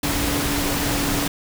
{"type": "tone in noise", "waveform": "sine", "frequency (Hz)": 286.6, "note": "D4", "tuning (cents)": -42, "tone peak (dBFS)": -26, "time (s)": [0.03, 1.28], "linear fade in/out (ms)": 5, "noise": "pink", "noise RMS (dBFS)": -23, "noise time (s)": [0.03, 1.28], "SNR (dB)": -6, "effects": []}